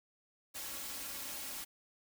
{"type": "noise with comb filter", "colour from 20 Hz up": "white", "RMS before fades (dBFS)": -43, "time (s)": [0.54, 1.65], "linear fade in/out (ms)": 20, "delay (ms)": 3.6, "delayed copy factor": 0.55, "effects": []}